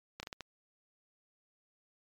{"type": "slowing click train", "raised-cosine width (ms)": 0.2, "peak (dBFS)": -24, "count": 5, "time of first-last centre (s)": [0.2, 0.407], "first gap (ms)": 30, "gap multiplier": 1.38, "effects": ["MP3 96 kbps"]}